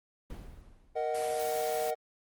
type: noise with exponential decay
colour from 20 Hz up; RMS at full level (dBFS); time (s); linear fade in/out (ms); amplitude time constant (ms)
brown; -39; 0.3-1.32; 2; 220
type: chord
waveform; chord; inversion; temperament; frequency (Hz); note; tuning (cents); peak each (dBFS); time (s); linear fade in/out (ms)
triangle; D# minor; second; just; 466.7 / 622.3 / 746.7; A#4 / D#5 / F#5; +2 / 0 / +16; -32; 0.95-1.95; 20
type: noise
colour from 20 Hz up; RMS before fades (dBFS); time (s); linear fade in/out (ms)
white; -42; 1.14-1.91; 10
effects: Opus 24 kbps